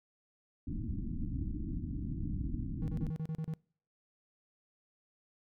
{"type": "low-pass noise", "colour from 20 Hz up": "pink", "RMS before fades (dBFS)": -37, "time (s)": [0.67, 3.1], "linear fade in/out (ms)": 5, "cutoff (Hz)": 320, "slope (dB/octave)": 96}
{"type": "tone bursts", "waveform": "triangle", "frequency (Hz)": 158.6, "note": "D#3", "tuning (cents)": 33, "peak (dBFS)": -32, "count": 8, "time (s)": [2.82, 3.537], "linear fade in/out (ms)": 0, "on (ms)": 59, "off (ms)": 35}
{"effects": ["noise-tail reverb RT60 0.5 s tail -25 dB re dry"]}